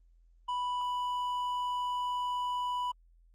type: tone with hard clipping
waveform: sine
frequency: 987.8 Hz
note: B5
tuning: in tune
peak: -32 dBFS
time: 0.48-2.92 s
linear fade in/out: 10 ms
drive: 5 dB
effects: added 42 Hz sine -59 dBFS peak until 3.34 s + Opus 24 kbps